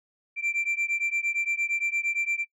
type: beating tone pair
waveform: sine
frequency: 2349 / 2357.7 Hz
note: D7 / D7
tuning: 0 / +6 cents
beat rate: 8.7 Hz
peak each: -26 dBFS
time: 0.36-2.45 s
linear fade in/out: 50 ms
effects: noise-tail reverb RT60 0.1 s tail -23 dB re dry + tanh soft clip ceiling -22 dBFS